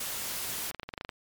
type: noise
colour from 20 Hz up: white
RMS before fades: -35 dBFS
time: 0-0.71 s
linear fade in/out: 5 ms
type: clicks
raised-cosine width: 0.3 ms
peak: -21 dBFS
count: 10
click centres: 0.712 / 0.747 / 0.797 / 0.832 / 0.89 / 0.938 / 0.978 / 1.011 / 1.049 / 1.092 s
effects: MP3 96 kbps